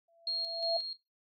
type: tone with exponential growth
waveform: sine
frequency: 671 Hz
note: E5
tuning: 31 cents sharp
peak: -28 dBFS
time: 0.08-0.77 s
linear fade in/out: 5 ms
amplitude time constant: 150 ms
type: tone with tremolo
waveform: sine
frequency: 4255 Hz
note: C8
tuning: 28 cents sharp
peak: -30 dBFS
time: 0.27-0.93 s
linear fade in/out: 2 ms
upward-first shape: square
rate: 2.8 Hz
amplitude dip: 45%
effects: noise-tail reverb RT60 0.2 s tail -19 dB re dry